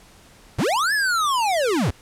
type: linear two-way sweep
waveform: square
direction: up then down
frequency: 61.74 to 1760 to 61.74 Hz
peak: -19 dBFS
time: 0.58-1.91 s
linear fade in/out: 10 ms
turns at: 0.93 s
effects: pink hiss -50 dBFS RMS until 2.01 s + low-pass 11000 Hz 12 dB/octave